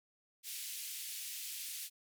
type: band-pass noise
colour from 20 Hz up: white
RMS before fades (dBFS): -44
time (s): 0.43-1.9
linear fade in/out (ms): 50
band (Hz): 2300 to 16000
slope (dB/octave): 24
effects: none